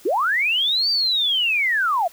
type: linear two-way sweep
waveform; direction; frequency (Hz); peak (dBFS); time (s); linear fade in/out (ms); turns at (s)
sine; up then down; 293.7 to 4699 to 636; -17; 0.05-2.08; 10; 0.9
effects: white hiss -48 dBFS RMS until 2.12 s